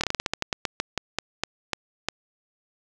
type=slowing click train; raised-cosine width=0.2 ms; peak=-7 dBFS; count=17; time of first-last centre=0.01-2.086 s; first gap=26 ms; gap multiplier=1.19; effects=none